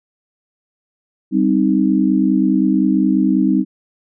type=chord; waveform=sine; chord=C minor; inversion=second; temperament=equal; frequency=196 / 261.6 / 311.1 Hz; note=G3 / C4 / Eb4; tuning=0 / 0 / 0 cents; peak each=-16 dBFS; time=1.31-3.65 s; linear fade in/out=50 ms; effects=none